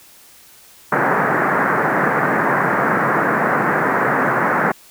white band-pass noise, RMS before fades -17 dBFS, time 0.92-4.72 s, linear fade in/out 5 ms, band 130 to 1800 Hz, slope 48 dB/octave, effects white hiss -46 dBFS RMS until 4.9 s

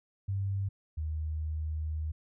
sine tone pair in turn, 98 / 77.78 Hz, G2 / D#2, 0 / 0 cents, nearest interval major third, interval 400 cents, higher first, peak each -29 / -31 dBFS, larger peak first, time 0.28-0.69 / 0.97-2.12 s, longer second, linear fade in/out 10 ms, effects none

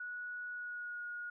sine tone with pitch glide, 1465 to 1442.3 Hz, F#6 to F#6, -18 to -45 cents, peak -40 dBFS, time 0-1.3 s, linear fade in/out 5 ms, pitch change -27 cents, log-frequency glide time 0.48-1.04 s, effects none

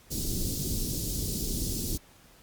pink band-stop noise, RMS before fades -31 dBFS, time 0.1-1.98 s, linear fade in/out 20 ms, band 370 to 4500 Hz, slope 24 dB/octave, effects pink hiss -57 dBFS RMS until 2.42 s + Opus 48 kbps

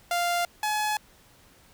sawtooth tone pair in turn, 697 / 848.5 Hz, F5 / G#5, -4 / +37 cents, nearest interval minor third, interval 341 cents, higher second, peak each -20 / -21 dBFS, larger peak first, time 0.11-0.45 / 0.63-0.97 s, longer neither, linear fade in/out 2 ms, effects pink hiss -57 dBFS RMS until 1.73 s

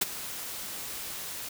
white noise with ADSR envelope, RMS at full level -23 dBFS, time 0.01-1.49 s, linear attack 9 ms, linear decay 21 ms, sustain -15 dB, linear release 7 ms, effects none

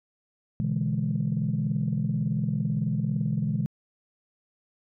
sine chord, E dominant seventh, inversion second, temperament equal, 123.47 / 146.83 / 164.81 / 207.7 Hz, B2 / D3 / E3 / G#3, 0 / 0 / 0 / 0 cents, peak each -29 dBFS, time 0.6-3.66 s, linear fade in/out 0 ms, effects tanh soft clip ceiling -16 dBFS

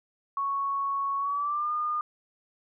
sine tone with pitch glide, 1108.7 to 1216 Hz, C#6 to D#6, 0 to -40 cents, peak -26 dBFS, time 0.37-2.01 s, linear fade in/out 2 ms, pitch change +160 cents, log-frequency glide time 1.18-1.72 s, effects none

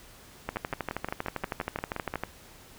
two click trains, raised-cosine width 0.5 ms, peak -17 / -15 dBFS, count 10 / 23, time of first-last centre 0.56-2.139 / 0.49-2.236 s, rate 5.7 / 12.6 Hz, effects pink hiss -52 dBFS RMS until 2.78 s

